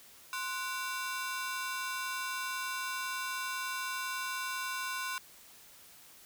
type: ring-modulated tone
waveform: sawtooth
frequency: 1262 Hz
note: D#6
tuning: 24 cents sharp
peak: -28 dBFS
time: 0.33-5.18 s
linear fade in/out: 0 ms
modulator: 216 Hz
effects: white hiss -56 dBFS RMS until 6.25 s